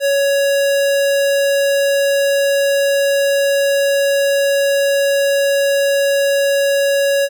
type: tone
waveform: square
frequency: 558 Hz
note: C#5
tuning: 11 cents sharp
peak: -13 dBFS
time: 0-7.29 s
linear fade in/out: 50 ms
effects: none